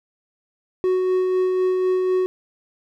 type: tone with tremolo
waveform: triangle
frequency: 370 Hz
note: F#4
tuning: in tune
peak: -14 dBFS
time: 0.84-2.26 s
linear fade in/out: 0 ms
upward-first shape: sine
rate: 4 Hz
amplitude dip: 25%
effects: none